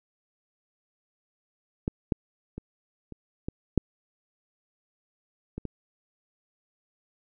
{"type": "clicks", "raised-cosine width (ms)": 3, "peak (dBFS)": [-14, -10, -23, -27, -18, -7, -21, -20], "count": 8, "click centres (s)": [1.879, 2.122, 2.58, 3.123, 3.485, 3.777, 5.58, 5.653], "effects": []}